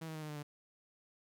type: tone with pitch steps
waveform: sawtooth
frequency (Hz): 161.9 / 158.75 / 155.66 / 152.64 / 149.67 / 146.76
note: E3 / D#3 / D#3 / D#3 / D3 / D3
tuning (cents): -31 / +35 / +1 / -33 / +33 / -1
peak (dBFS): -38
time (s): 0.01-0.43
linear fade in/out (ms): 10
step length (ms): 70
effects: none